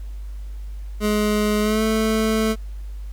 25% pulse tone with pitch glide, 210.5 to 219.6 Hz, G#3 to A3, +24 to -3 cents, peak -14 dBFS, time 1-2.56 s, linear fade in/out 50 ms, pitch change +73 cents, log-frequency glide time 1.61-1.83 s, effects added 50 Hz sine -29 dBFS peak until 3.12 s + pink hiss -55 dBFS RMS until 3.12 s

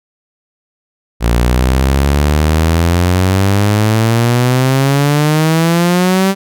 sawtooth exponential sweep, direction up, 57 to 196 Hz, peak -5 dBFS, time 1.2-6.35 s, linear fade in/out 50 ms, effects none

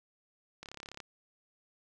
click train, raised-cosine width 0.2 ms, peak -27 dBFS, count 14, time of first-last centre 0.63-1.002 s, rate 34.9 Hz, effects none

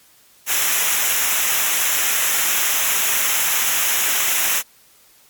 white noise with comb filter, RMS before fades -18 dBFS, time 0.46-4.63 s, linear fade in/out 50 ms, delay 0.22 ms, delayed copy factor -0.75, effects white hiss -52 dBFS RMS until 5.29 s + MP3 96 kbps

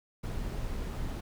brown noise, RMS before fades -35 dBFS, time 0.23-1.21 s, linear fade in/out 10 ms, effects none

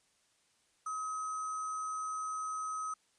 sine tone with sample-and-hold, 1270 Hz, D#6, 35 cents sharp, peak -35 dBFS, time 0.86-2.94 s, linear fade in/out 5 ms, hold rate 7350 Hz, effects white hiss -72 dBFS RMS until 3.18 s + resampled to 22050 Hz

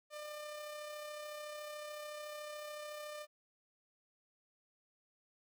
sawtooth tone with amplitude modulation, 599 Hz, D5, 34 cents sharp, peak -39 dBFS, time 0.1-3.27 s, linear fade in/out 50 ms, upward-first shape sine, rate 33.8 Hz, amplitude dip 30%, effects none

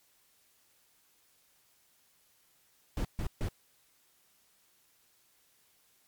brown noise bursts, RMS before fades -32 dBFS, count 3, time 2.97-3.487 s, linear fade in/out 2 ms, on 79 ms, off 140 ms, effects white hiss -68 dBFS RMS until 6.07 s + MP3 96 kbps

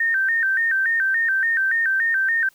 sine tone with vibrato, 1690 Hz, G#6, 30 cents sharp, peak -17 dBFS, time 0-2.49 s, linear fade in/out 5 ms, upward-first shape square, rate 3.5 Hz, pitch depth 140 cents each way, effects white hiss -57 dBFS RMS until 2.54 s

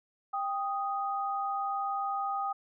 sine tone pair together, 791.5 / 1244.5 Hz, G5 / D#6, +17 / 0 cents, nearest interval minor sixth, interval 783 cents, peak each -32 / -33 dBFS, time 0.33-2.53 s, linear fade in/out 10 ms, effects none

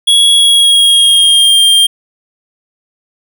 square tone with pitch glide, 3338 to 3196 Hz, G#7 to G7, +8 to +33 cents, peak -5 dBFS, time 0.07-1.87 s, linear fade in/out 10 ms, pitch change -75 cents, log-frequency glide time 0.35-1.59 s, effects none

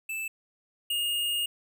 square tone pair in turn, 2637 / 2845 Hz, E7 / F7, 0 / +31 cents, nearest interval minor second, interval 131 cents, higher second, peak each -32 / -27 dBFS, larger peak second, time 0.09-0.28 / 0.9-1.46 s, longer second, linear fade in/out 5 ms, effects none

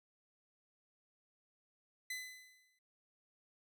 sawtooth tone with exponential decay, 2015 Hz, B6, 34 cents sharp, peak -35 dBFS, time 2.1-2.79 s, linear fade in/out 5 ms, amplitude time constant 150 ms, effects none

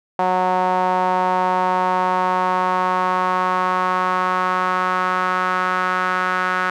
sawtooth tone with band-pass filter sweep, 183.6 Hz, F#3, 13 cents flat, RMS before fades -19 dBFS, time 0.19-6.7 s, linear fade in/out 2 ms, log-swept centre 830 to 1400 Hz, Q 3.3, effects none

